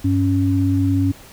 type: tone pair together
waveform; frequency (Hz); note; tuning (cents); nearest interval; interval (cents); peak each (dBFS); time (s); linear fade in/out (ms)
sine; 98 / 277.2; G2 / C#4; 0 / 0; octave + tritone; 1800; -17; 0.04-1.12; 10
effects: pink hiss -43 dBFS RMS until 1.32 s